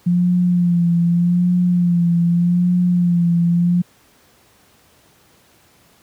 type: tone with vibrato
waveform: sine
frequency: 174.61 Hz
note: F3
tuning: in tune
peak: -12 dBFS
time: 0.06-3.82 s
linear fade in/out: 10 ms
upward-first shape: sine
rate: 0.83 Hz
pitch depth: 39 cents each way
effects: pink hiss -53 dBFS RMS until 6.02 s + high-pass 80 Hz 12 dB/octave